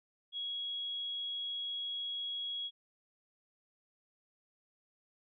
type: tone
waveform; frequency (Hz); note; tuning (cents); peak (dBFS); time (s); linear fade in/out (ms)
sine; 3322; G#7; 0; -36; 0.32-2.71; 50
effects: none